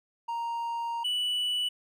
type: tone pair in turn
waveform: triangle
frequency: 932.3 / 2960 Hz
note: A#5 / F#7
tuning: 0 / 0 cents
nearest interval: octave + minor sixth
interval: 2000 cents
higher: second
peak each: -28 / -25 dBFS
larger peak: second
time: 0.28-1.04 / 1.04-1.69 s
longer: first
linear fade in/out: 10 ms
effects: none